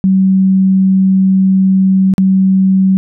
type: tone with dropouts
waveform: sine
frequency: 190.4 Hz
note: F#3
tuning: 50 cents sharp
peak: -6 dBFS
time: 0.04-2.97 s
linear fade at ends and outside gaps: 0 ms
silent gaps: 2.138-2.181 s
effects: none